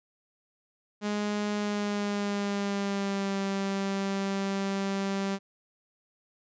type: tone with pitch glide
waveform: sawtooth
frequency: 207.7 to 196.04 Hz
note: G#3 to G3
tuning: 0 to 0 cents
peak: -24 dBFS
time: 1.01-5.39 s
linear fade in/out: 50 ms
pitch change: -100 cents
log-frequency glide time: 1.55-3.39 s
effects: resampled to 16000 Hz